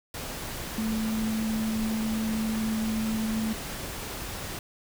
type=tone in noise; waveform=sine; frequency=220 Hz; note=A3; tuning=in tune; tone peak=-26 dBFS; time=0.78-3.53 s; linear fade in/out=2 ms; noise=pink; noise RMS=-36 dBFS; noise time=0.14-4.59 s; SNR=+7 dB; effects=none